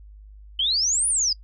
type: exponential two-way sweep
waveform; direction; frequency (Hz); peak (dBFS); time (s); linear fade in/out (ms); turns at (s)
sine; up then down; 3000 to 9956 to 4794; -19; 0.59-1.33; 5; 1.08
effects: noise-tail reverb RT60 0.1 s tail -23 dB re dry + added 51 Hz sine -42 dBFS peak until 1.43 s